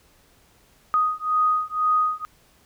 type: beating tone pair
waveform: sine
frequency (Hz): 1245 / 1247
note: D#6 / D#6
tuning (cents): +1 / +3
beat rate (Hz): 2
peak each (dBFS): -22 / -22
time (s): 0.94-2.25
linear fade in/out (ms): 0
effects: pink hiss -58 dBFS RMS until 2.65 s